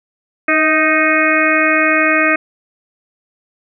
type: harmonic tone with a mistuned harmonic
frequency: 311.1 Hz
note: D#4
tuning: in tune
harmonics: 1 / 2 / 4 / 5 / 6 / 7 / 8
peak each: -18 / -18 / -18 / -18 / -18 / -18 / -18 dBFS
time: 0.48-2.36 s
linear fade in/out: 5 ms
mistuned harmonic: 2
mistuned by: +30 cents
effects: none